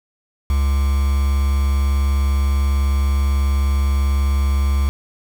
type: tone with quantisation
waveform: triangle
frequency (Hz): 69.3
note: C#2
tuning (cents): 0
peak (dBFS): -12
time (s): 0.5-4.89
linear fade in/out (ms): 0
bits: 5
effects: none